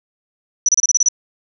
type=tone bursts; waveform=sine; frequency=5920 Hz; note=F#8; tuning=in tune; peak=-10 dBFS; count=8; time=0.66-1.086 s; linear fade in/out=2 ms; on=27 ms; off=30 ms; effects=none